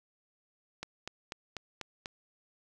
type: click train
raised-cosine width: 0.2 ms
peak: -21 dBFS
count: 6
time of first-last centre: 0.83-2.059 s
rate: 4.07 Hz
effects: none